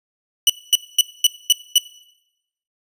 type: tone bursts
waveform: sawtooth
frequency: 2960 Hz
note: F#7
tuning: in tune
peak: -6 dBFS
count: 6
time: 0.47-1.782 s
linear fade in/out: 2 ms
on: 27 ms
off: 230 ms
effects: noise-tail reverb RT60 0.9 s tail -20 dB re dry + resampled to 32000 Hz